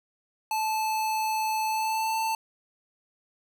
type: tone with pitch glide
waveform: square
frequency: 872 to 888.8 Hz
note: A5 to A5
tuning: -16 to +17 cents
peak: -26 dBFS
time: 0.51-2.35 s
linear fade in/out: 2 ms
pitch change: +33 cents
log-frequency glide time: 1.67-2.18 s
effects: none